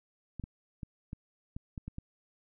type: clicks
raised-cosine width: 5 ms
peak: -27 dBFS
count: 8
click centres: 0.397 / 0.439 / 0.832 / 1.131 / 1.565 / 1.778 / 1.88 / 1.984 s
effects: none